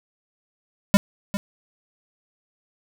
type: tone with echo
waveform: square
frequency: 200.5 Hz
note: G3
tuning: 39 cents sharp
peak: -11 dBFS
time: 0.94-0.97 s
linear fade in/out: 0 ms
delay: 400 ms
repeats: 1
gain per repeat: -13 dB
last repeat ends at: 1.37 s
effects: none